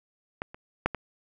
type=clicks; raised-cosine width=0.5 ms; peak=-16 / -28 / -8 / -18 dBFS; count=4; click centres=0.419 / 0.545 / 0.86 / 0.947 s; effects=none